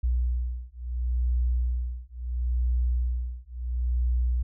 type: beating tone pair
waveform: sine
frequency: 60.6 / 61.33 Hz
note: B1 / B1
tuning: -32 / -11 cents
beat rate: 0.73 Hz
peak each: -27 dBFS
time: 0.03-4.43 s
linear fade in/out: 10 ms
effects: none